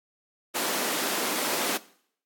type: high-pass noise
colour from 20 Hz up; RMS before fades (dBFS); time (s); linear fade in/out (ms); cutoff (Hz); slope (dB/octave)
pink; -28; 0.54-1.78; 20; 250; 24
effects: noise-tail reverb RT60 0.6 s tail -19 dB re dry + AAC 64 kbps